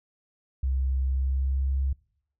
sine tone with pitch glide, 65.9 to 67.52 Hz, C2 to C#2, +13 to -45 cents, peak -23 dBFS, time 0.63-1.93 s, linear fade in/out 5 ms, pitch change +42 cents, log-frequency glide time 1.07-1.76 s, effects noise-tail reverb RT60 0.7 s tail -24 dB re dry

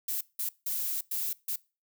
violet noise bursts at uneven times, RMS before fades -32 dBFS, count 5, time 0.08-0.21 / 0.39-0.49 / 0.66-1.01 / 1.11-1.33 / 1.48-1.56 s, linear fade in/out 5 ms, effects noise-tail reverb RT60 0.3 s tail -22 dB re dry

